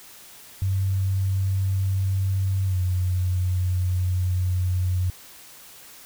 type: tone with pitch glide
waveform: sine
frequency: 96.1 to 91.07 Hz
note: G2 to F#2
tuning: -34 to -27 cents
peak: -20 dBFS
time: 0.62-5.1 s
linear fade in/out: 0 ms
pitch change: -93 cents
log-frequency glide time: 2.66-2.77 s
effects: white hiss -46 dBFS RMS until 6.05 s